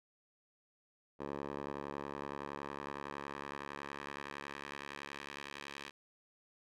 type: tone with band-pass filter sweep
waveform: 10% pulse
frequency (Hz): 70.8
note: C#2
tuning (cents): +37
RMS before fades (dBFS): -45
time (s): 1.19-5.91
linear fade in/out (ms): 20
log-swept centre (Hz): 640 to 2700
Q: 1
effects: none